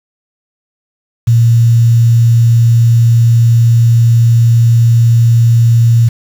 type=tone with quantisation; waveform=sine; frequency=116.54 Hz; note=A#2; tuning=in tune; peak=-4 dBFS; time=1.27-6.09 s; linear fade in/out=10 ms; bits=5; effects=none